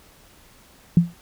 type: tone with exponential decay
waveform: sine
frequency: 171.3 Hz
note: F3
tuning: 33 cents flat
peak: -7 dBFS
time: 0.97-1.14 s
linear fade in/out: 2 ms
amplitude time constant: 35 ms
effects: pink hiss -52 dBFS RMS until 1.21 s